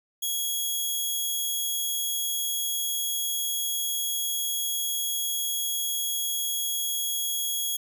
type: tone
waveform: 10% pulse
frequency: 3322 Hz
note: G#7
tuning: in tune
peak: -18 dBFS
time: 0.22-7.77 s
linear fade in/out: 10 ms
effects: none